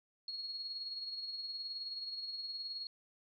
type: tone with tremolo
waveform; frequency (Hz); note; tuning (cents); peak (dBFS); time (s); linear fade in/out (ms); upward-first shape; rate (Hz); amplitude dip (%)
sine; 4310; C#8; -49; -38; 0.28-2.87; 2; sine; 19; 45
effects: none